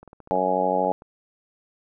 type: clicks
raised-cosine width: 1 ms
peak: -30 dBFS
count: 8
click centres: 0.03 / 0.077 / 0.131 / 0.203 / 0.274 / 0.356 / 0.844 / 1.021 s
type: harmonic tone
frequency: 92.7 Hz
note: F#2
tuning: 4 cents sharp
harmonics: 2 / 3 / 4 / 5 / 6 / 7 / 8 / 9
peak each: -32 / -32 / -34 / -28 / -26 / -27 / -31 / -24 dBFS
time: 0.31-0.92 s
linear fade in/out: 0 ms
effects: none